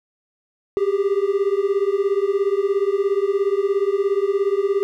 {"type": "beating tone pair", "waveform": "triangle", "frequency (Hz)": [389.1, 406.1], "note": ["G4", "G#4"], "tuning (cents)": [-13, -39], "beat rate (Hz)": 17, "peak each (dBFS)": -18, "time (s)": [0.77, 4.83], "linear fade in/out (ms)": 0, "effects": []}